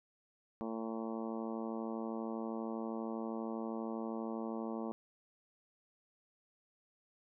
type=harmonic tone; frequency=112.5 Hz; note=A2; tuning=39 cents sharp; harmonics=2 / 3 / 4 / 5 / 6 / 7 / 8 / 9 / 10; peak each=-40 / -44 / -46 / -48 / -50 / -51 / -52 / -53 / -54 dBFS; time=0.61-4.92 s; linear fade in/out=0 ms; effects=none